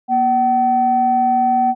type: tone pair together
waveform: sine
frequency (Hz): 239.7 / 761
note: A#3 / F#5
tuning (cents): +48 / +48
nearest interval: octave + minor sixth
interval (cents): 2000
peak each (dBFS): -20 / -12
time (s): 0.08-1.75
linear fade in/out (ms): 50
effects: tanh soft clip ceiling -5 dBFS